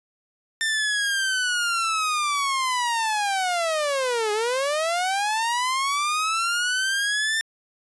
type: linear two-way sweep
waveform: sawtooth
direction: down then up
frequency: 1800 to 412.4 to 1800 Hz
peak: -18 dBFS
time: 0.61-7.41 s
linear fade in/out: 0 ms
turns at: 4.32 s
effects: resampled to 24000 Hz